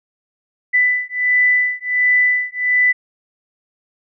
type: beating tone pair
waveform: sine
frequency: 1990 / 1991.4 Hz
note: B6 / B6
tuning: +13 / +14 cents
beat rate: 1.4 Hz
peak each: -16 dBFS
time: 0.73-2.93 s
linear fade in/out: 20 ms
effects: none